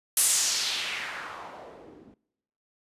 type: noise with low-pass filter sweep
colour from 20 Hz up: blue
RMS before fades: -30 dBFS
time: 0.17-2.14 s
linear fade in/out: 2 ms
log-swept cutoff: 11000 to 240 Hz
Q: 1.9
effects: noise-tail reverb RT60 1.0 s tail -24 dB re dry + resampled to 32000 Hz